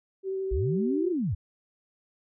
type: tone with vibrato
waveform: sine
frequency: 383.4 Hz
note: G4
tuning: 38 cents flat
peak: -28 dBFS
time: 0.23-1.14 s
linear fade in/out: 50 ms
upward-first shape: sine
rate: 12 Hz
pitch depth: 10 cents each way
type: linear two-way sweep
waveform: sine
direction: up then down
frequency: 43.94 to 369.7 to 70.5 Hz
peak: -25 dBFS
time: 0.51-1.35 s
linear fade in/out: 10 ms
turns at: 1.1 s
effects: none